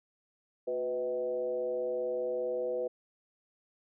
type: tone with frequency modulation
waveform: sine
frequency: 498.8 Hz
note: B4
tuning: 17 cents sharp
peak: -30 dBFS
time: 0.67-2.88 s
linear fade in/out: 10 ms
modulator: 135 Hz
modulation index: 0.78
effects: none